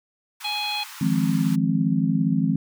pink high-pass noise, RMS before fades -40 dBFS, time 0.4-1.56 s, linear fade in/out 10 ms, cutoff 860 Hz, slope 96 dB/octave
harmonic tone, 835 Hz, G#5, 9 cents sharp, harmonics 1 / 3 / 4 / 5, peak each -30 / -30 / -30 / -30 dBFS, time 0.44-0.84 s, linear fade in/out 10 ms
sine chord, F minor seventh, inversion third, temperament just, 157.15 / 174.61 / 209.5 / 261.9 Hz, Eb3 / F3 / Ab3 / C4, +18 / 0 / +15 / +2 cents, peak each -24 dBFS, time 1.01-2.56 s, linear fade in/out 5 ms
effects none

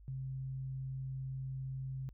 sine tone, 132.4 Hz, C3, 21 cents sharp, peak -38 dBFS, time 0.08-2.09 s, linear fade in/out 0 ms, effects added 50 Hz sine -54 dBFS peak until 2.13 s

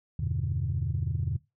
sine chord, E minor seventh, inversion none, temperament equal with one note detuned, 82.41 / 98 / 121.91 / 146.83 Hz, E2 / G2 / B2 / D3, 0 / 0 / -22 / 0 cents, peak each -32 dBFS, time 0.19-1.37 s, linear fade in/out 5 ms, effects noise-tail reverb RT60 0.2 s tail -17 dB re dry + tanh soft clip ceiling -19 dBFS

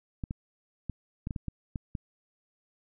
clicks, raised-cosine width 5 ms, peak -21 dBFS, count 9, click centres 0.238 / 0.309 / 0.897 / 1.271 / 1.308 / 1.362 / 1.483 / 1.758 / 1.952 s, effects none

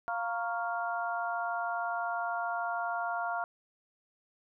harmonic tone with a mistuned harmonic, 232.7 Hz, A#3, 3 cents flat, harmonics 3 / 4 / 5 / 6, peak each -34 / -38 / -40 / -36 dBFS, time 0.08-3.44 s, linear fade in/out 0 ms, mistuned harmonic 5, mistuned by -73 cents, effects none

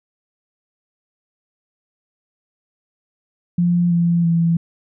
sine tone with pitch steps, 174.4 / 170.91 / 167.49 Hz, F3 / F3 / E3, -2 / -37 / +28 cents, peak -13 dBFS, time 3.58-4.57 s, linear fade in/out 5 ms, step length 330 ms, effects none

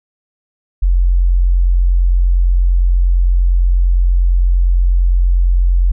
sine tone, 44.34 Hz, F1, 27 cents sharp, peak -8 dBFS, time 0.82-5.92 s, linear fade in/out 10 ms, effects none

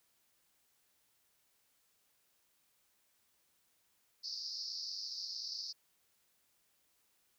white band-pass noise, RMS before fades -43 dBFS, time 4.23-5.73 s, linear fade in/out 20 ms, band 4400 to 5400 Hz, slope 96 dB/octave, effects white hiss -75 dBFS RMS until 7.38 s

